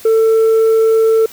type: tone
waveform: sine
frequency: 446.1 Hz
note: A4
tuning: 24 cents sharp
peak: -5 dBFS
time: 0.05-1.26 s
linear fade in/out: 5 ms
effects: tanh soft clip ceiling -7 dBFS + white hiss -37 dBFS RMS until 1.32 s